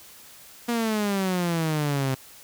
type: exponential sweep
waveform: sawtooth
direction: down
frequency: 240 to 130 Hz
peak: -19 dBFS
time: 0.68-2.15 s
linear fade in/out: 10 ms
effects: white hiss -48 dBFS RMS until 2.43 s